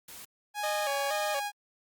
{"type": "noise", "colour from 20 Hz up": "white", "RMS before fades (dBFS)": -46, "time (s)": [0.08, 0.25], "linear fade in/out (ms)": 5}
{"type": "tone with pitch glide", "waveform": "sawtooth", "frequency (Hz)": [830.6, 822.5], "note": ["G#5", "G#5"], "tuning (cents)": [0, -17], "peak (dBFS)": -28, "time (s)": [0.54, 1.52], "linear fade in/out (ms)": 50, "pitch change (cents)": -17, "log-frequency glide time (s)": [0.66, 0.96]}
{"type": "tone with vibrato", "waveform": "sawtooth", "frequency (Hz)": 587.3, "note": "D5", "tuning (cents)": 0, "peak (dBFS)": -27, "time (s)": [0.63, 1.4], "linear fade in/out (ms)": 10, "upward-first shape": "square", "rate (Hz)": 2.1, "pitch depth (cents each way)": 76}
{"effects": ["Opus 48 kbps"]}